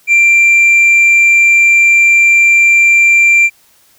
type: tone with tanh clipping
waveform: triangle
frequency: 2364 Hz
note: D7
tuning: 11 cents sharp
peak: -5 dBFS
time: 0.07-3.5 s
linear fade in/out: 50 ms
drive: 7 dB
effects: white hiss -49 dBFS RMS until 3.98 s